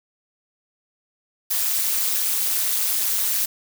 blue noise with amplitude modulation, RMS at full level -18 dBFS, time 1.5-3.46 s, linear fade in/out 10 ms, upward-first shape sine, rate 208 Hz, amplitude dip 95%, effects none

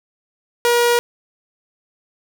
sawtooth tone, 477.7 Hz, A#4, 42 cents sharp, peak -9 dBFS, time 0.65-0.99 s, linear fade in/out 0 ms, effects none

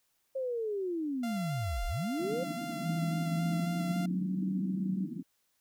sine linear two-way sweep, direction down then up, 540 to 30.87 to 540 Hz, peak -31 dBFS, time 0.35-2.44 s, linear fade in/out 10 ms, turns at 1.86 s
sawtooth tone with vibrato, 689 Hz, F5, 24 cents flat, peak -35 dBFS, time 1.23-4.06 s, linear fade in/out 5 ms, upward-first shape square, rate 3.7 Hz, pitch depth 14 cents each way
white band-pass noise, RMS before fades -39 dBFS, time 2.19-5.23 s, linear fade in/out 20 ms, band 150 to 320 Hz, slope 96 dB/octave
sine tone with pitch glide, 164.81 to 189.32 Hz, E3 to F#3, 0 to +40 cents, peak -30 dBFS, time 2.81-5.08 s, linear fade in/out 50 ms, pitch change +240 cents, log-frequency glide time 3.29-4.44 s
effects white hiss -75 dBFS RMS until 5.6 s

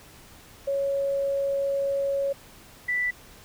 sine tone pair in turn, 554.4 / 1975.7 Hz, C#5 / B6, 0 / 0 cents, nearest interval octave + minor seventh, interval 2200 cents, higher second, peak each -23 dBFS, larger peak neither, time 0.67-2.33 / 2.88-3.11 s, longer first, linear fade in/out 10 ms, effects pink hiss -50 dBFS RMS until 3.44 s

